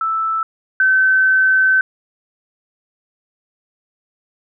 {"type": "tone pair in turn", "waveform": "sine", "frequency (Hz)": [1319, 1532.6], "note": ["E6", "G6"], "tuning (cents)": [1, -40], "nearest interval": "minor third", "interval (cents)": 259, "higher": "second", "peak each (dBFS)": [-16, -10], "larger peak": "second", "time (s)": [[0.01, 0.43], [0.8, 1.81]], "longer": "second", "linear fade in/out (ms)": 2, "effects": []}